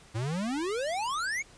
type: exponential sweep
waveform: square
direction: up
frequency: 105.2 to 2299 Hz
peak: -30 dBFS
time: 0.14-1.43 s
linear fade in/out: 20 ms
effects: pink hiss -55 dBFS RMS until 1.57 s + resampled to 22050 Hz